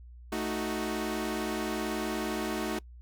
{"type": "chord", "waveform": "sawtooth", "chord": "D# diminished", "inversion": "second", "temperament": "equal", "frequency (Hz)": [220, 311.1, 370], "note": ["A3", "D#4", "F#4"], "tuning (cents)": [0, 0, 0], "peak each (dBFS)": -31, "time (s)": [0.32, 2.79], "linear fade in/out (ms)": 5, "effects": ["noise-tail reverb RT60 0.1 s tail -23 dB re dry", "added 60 Hz sine -46 dBFS peak until 3.01 s"]}